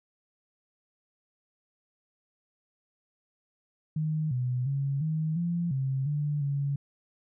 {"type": "tone with pitch steps", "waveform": "sine", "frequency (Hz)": [155.4, 125.4, 138.6, 157.2, 171.7, 133.9, 147.3, 140.9], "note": ["D#3", "B2", "C#3", "D#3", "F3", "C3", "D3", "C#3"], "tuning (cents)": [-2, 27, 0, 18, -29, 40, 6, 29], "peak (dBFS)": -26, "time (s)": [3.96, 6.76], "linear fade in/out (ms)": 5, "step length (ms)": 350, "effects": []}